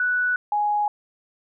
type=tone pair in turn; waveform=sine; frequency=1480 / 832.3 Hz; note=F#6 / G#5; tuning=0 / +4 cents; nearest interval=minor seventh; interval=996 cents; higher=first; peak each=-19 dBFS; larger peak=neither; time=0-0.36 / 0.52-0.88 s; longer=neither; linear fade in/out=2 ms; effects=none